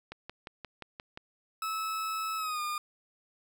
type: click train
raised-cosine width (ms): 0.3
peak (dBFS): -25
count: 7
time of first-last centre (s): 0.12-1.174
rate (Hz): 5.69
type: tone with pitch glide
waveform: 40% pulse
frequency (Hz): 1300 to 1212.9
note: E6 to D#6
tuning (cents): -24 to -45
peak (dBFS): -31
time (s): 1.62-2.78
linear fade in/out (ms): 2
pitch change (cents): -121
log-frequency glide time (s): 2.37-2.61
effects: none